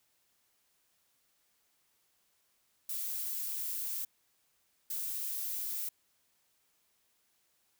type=noise bursts at uneven times; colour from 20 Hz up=violet; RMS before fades=-37 dBFS; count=2; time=2.89-4.05 / 4.9-5.89 s; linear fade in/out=5 ms; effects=white hiss -74 dBFS RMS until 7.79 s